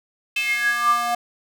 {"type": "tone with high-pass filter sweep", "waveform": "square", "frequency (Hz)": 238, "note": "A#3", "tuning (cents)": 36, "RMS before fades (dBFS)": -21, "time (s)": [0.36, 1.15], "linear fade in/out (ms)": 5, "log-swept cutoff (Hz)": [2700, 800], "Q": 9.9, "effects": []}